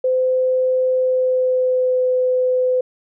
sine tone with pitch glide, 513 to 507.1 Hz, C5 to B4, -34 to +46 cents, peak -14 dBFS, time 0.04-2.81 s, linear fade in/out 5 ms, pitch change -20 cents, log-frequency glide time 0.95-2.04 s, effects none

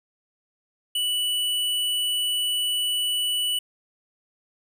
square tone, 2960 Hz, F#7, in tune, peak -23 dBFS, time 0.95-3.59 s, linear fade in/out 5 ms, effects none

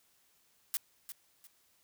blue noise with echo, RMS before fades -33 dBFS, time 0.74-0.77 s, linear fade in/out 0 ms, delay 350 ms, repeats 2, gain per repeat -11 dB, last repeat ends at 1.47 s, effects white hiss -70 dBFS RMS until 1.83 s

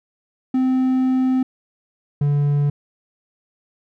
triangle tone pair in turn, 258.6 / 144.42 Hz, C4 / D3, -20 / -29 cents, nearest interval minor seventh, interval 1009 cents, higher first, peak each -13 dBFS, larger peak neither, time 0.54-1.43 / 2.21-2.7 s, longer first, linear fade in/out 5 ms, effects none

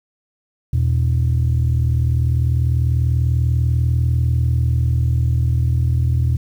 sine tone pair together, 80.7 / 120.91 Hz, E2 / B2, -36 / -36 cents, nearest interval perfect fifth, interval 700 cents, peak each -15 dBFS, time 0.73-6.37 s, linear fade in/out 5 ms, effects tanh soft clip ceiling -10 dBFS + 8-bit

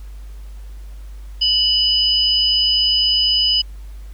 sine tone pair together, 2960 / 5004 Hz, F#7 / D#8, 0 / +9 cents, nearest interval major sixth, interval 909 cents, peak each -16 dBFS, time 1.41-3.62 s, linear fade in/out 10 ms, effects added 50 Hz sine -31 dBFS peak until 4.13 s + pink hiss -52 dBFS RMS until 4.13 s

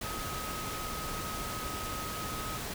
sine tone in noise, 1265 Hz, D#6, 28 cents sharp, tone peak -40 dBFS, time 0.04-2.58 s, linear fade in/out 5 ms, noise pink, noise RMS -38 dBFS, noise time 0.01-2.74 s, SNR -5 dB, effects none

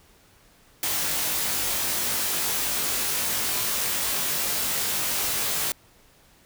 white noise with comb filter, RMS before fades -26 dBFS, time 0.83-5.72 s, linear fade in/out 2 ms, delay 20 ms, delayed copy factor +0.8, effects pink hiss -57 dBFS RMS until 6.45 s

